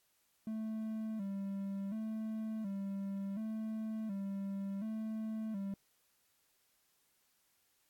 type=tone with vibrato; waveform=triangle; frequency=207.7 Hz; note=G#3; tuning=in tune; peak=-35 dBFS; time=0.47-5.74 s; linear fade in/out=2 ms; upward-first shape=square; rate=0.69 Hz; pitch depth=95 cents each way; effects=white hiss -75 dBFS RMS until 7.89 s + AAC 64 kbps